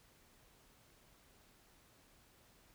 silence, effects pink hiss -67 dBFS RMS until 2.74 s

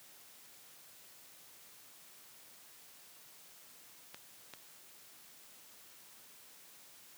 clicks, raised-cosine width 0.2 ms, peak -29 dBFS, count 2, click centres 4.145 / 4.537 s, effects white hiss -58 dBFS RMS until 7.17 s + high-pass 100 Hz 12 dB/octave

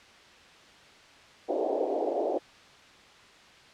white band-pass noise, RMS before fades -29 dBFS, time 1.48-2.39 s, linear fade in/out 20 ms, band 310 to 710 Hz, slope 48 dB/octave, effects white hiss -53 dBFS RMS until 3.73 s + low-pass 4000 Hz 12 dB/octave

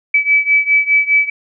sine beating tone pair, 2295 / 2299.9 Hz, D7 / D7, -40 / -37 cents, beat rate 4.9 Hz, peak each -12 / -14 dBFS, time 0.14-1.3 s, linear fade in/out 5 ms, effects none

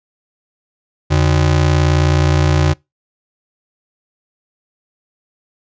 square ring-modulated tone, 113.8 Hz, A#2, 41 cents flat, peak -8 dBFS, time 1.1-2.74 s, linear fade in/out 20 ms, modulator 29.6 Hz, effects noise-tail reverb RT60 0.2 s tail -25 dB re dry + resampled to 16000 Hz

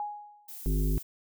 sine tone with exponential decay, 831 Hz, G#5, 1 cent sharp, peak -29 dBFS, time 0-0.6 s, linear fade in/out 1 ms, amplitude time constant 130 ms
violet noise, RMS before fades -43 dBFS, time 0.48-1.03 s, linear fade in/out 10 ms
harmonic tone, 50.7 Hz, G#1, 41 cents flat, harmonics 1 / 3 / 5 / 7 / 8, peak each -25 / -32 / -36 / -40 / -43 dBFS, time 0.66-0.98 s, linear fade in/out 0 ms
effects none

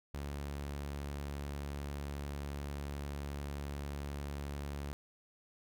sawtooth tone, 71.3 Hz, C#2, 49 cents sharp, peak -35 dBFS, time 0.14-4.93 s, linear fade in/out 0 ms, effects none

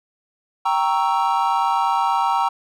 triangle chord, G diminished seventh, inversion none, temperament equal, 784 / 932.3 / 1108.7 / 1318.5 Hz, G5 / Bb5 / Db6 / Fb6, 0 / 0 / 0 / 0 cents, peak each -20 / -18 / -23 / -23 dBFS, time 0.65-2.49 s, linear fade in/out 10 ms, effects none

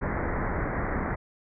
pink low-pass noise, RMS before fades -29 dBFS, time 0.01-1.16 s, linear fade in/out 20 ms, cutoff 2100 Hz, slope 96 dB/octave, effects none

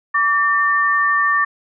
sine tone pair together, 1154.9 / 1803 Hz, D6 / A6, -29 / +42 cents, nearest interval minor sixth, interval 771 cents, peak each -16 dBFS, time 0.14-1.45 s, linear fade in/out 10 ms, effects none

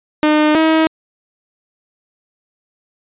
sawtooth tone pair in turn, 304 / 318.8 Hz, D#4 / D#4, -40 / +42 cents, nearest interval minor second, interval 82 cents, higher second, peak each -6 dBFS, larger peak neither, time 0.23-0.55 / 0.55-0.87 s, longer neither, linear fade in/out 0 ms, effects resampled to 8000 Hz

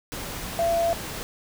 sine tone in noise, 675 Hz, E5, 41 cents sharp, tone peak -20 dBFS, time 0.59-0.93 s, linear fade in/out 0 ms, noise pink, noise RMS -34 dBFS, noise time 0.12-1.23 s, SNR +11 dB, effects none

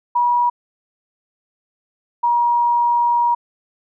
sine tone pair in turn, 965 / 952.8 Hz, B5 / A#5, -40 / +38 cents, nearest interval unison, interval 22 cents, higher first, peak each -13 dBFS, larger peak neither, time 0.15-0.5 / 2.23-3.35 s, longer second, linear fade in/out 10 ms, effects none

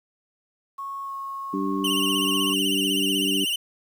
sine tone with pitch glide, 1100 to 1093 Hz, C#6 to C#6, -14 to -25 cents, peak -30 dBFS, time 0.78-2.54 s, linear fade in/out 10 ms, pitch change -11 cents, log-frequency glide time 1.02-1.14 s
harmonic tone, 97 Hz, G2, 18 cents flat, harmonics 2 / 3 / 4, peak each -29 / -26 / -31 dBFS, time 1.53-3.45 s, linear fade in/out 10 ms
45% pulse tone with vibrato, 2915 Hz, F#7, 26 cents flat, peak -23 dBFS, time 1.84-3.56 s, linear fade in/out 5 ms, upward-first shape sine, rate 16 Hz, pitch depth 92 cents each way
effects 9-bit

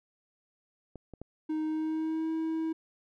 clicks, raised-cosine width 2 ms, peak -30 / -31 / -28 dBFS, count 3, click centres 0.957 / 1.137 / 1.216 s
triangle tone with pitch glide, 311.5 to 321.6 Hz, D#4 to E4, +2 to -43 cents, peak -27 dBFS, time 1.49-2.73 s, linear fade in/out 10 ms, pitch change +55 cents, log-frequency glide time 1.65-2.31 s
effects none

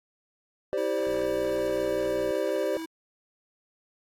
triangle chord, G suspended fourth, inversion none, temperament just, 392 / 522.7 / 588 Hz, G4 / C5 / D5, 0 / -2 / +2 cents, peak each -28 dBFS, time 0.73-2.77 s, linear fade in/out 0 ms
square tone, 324.9 Hz, E4, 25 cents flat, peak -34 dBFS, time 0.77-2.86 s, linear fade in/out 10 ms
click train, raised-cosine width 3 ms, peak -33 dBFS, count 76, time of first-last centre 1.07-2.308 s, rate 60.6 Hz
effects AAC 64 kbps

